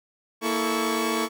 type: tone cluster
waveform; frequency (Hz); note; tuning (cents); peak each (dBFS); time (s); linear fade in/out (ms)
sawtooth; 232.7 / 327.3 / 435.9 / 1121; A#3 / E4 / A4 / C#6; -3 / -12 / -16 / +19; -25; 0.41-1.29; 50
effects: none